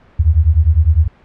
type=beating tone pair; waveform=sine; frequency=74.4 / 84.3 Hz; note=D2 / E2; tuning=+23 / +39 cents; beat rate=9.9 Hz; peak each=-11 dBFS; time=0.19-1.08 s; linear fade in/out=10 ms; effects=pink hiss -48 dBFS RMS until 1.24 s + low-pass 2000 Hz 12 dB/octave